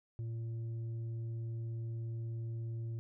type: tone with tanh clipping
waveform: triangle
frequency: 114.6 Hz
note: A#2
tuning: 29 cents flat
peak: -38 dBFS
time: 0.19-2.99 s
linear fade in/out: 0 ms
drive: 9 dB
effects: none